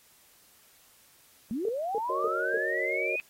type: linear sweep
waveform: sine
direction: up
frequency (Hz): 204.3 to 2523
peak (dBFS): -29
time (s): 1.51-3.2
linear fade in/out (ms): 0
type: tone bursts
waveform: sine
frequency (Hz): 448.9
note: A4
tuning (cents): +35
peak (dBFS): -27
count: 4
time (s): 1.65-2.574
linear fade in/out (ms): 2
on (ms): 36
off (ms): 260
type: chord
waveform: sine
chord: D# minor seventh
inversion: first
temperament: equal with one note detuned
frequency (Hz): 370 / 466.2 / 554.4 / 620.1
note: F#4 / A#4 / C#5 / D#5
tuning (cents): 0 / 0 / 0 / -6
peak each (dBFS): -35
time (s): 2.09-3.16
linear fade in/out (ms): 5
effects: white hiss -60 dBFS RMS until 3.29 s + AAC 48 kbps